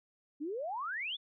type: exponential sweep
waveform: sine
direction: up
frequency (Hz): 275.8 to 3579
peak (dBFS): -35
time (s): 0.4-1.17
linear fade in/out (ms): 20
effects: none